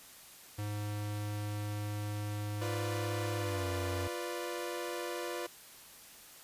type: tone with pitch glide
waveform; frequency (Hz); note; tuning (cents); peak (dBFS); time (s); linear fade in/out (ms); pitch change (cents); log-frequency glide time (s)
square; 104.2 to 92.3; G#2 to F#2; +6 to -4; -36; 0.58-4.08; 10; -210; 3.38-3.67
type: chord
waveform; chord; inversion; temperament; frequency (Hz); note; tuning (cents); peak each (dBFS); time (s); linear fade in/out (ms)
sawtooth; B diminished; second; equal; 349.2 / 493.9 / 587.3; F4 / B4 / D5; 0 / 0 / 0; -36 / -37 / -39; 2.61-5.47; 10
effects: white hiss -54 dBFS RMS until 6.43 s + resampled to 32000 Hz